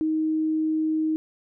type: tone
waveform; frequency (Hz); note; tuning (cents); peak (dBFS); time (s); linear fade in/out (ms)
sine; 314; D#4; +16; -21; 0.01-1.16; 0
effects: none